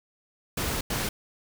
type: noise bursts at uneven times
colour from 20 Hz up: pink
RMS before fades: -29 dBFS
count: 2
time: 0.57-0.81 / 0.9-1.09 s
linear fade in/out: 5 ms
effects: none